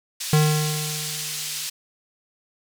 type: band-pass noise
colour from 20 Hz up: pink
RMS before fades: -30 dBFS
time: 0.2-1.7 s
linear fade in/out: 10 ms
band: 3600 to 11000 Hz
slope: 12 dB/octave
type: tone with exponential decay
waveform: square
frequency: 152.5 Hz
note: D#3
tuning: 34 cents flat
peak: -14 dBFS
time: 0.33-1.67 s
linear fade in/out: 2 ms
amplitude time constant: 290 ms
effects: none